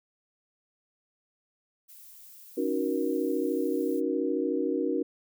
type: noise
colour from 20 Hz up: violet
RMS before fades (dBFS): -50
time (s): 1.88-4.01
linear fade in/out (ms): 20
type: chord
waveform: sine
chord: D# minor seventh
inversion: third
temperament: equal with one note detuned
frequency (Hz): 277.2 / 311.1 / 370 / 473.2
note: C#4 / D#4 / F#4 / A#4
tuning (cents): 0 / 0 / 0 / +26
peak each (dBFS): -31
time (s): 2.57-5.03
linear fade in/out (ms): 10
effects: none